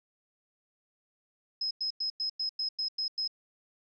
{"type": "tone bursts", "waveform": "sine", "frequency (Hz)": 5120, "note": "D#8", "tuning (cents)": 49, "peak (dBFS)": -29, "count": 9, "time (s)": [1.61, 3.277], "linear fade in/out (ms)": 5, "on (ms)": 99, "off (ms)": 97, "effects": []}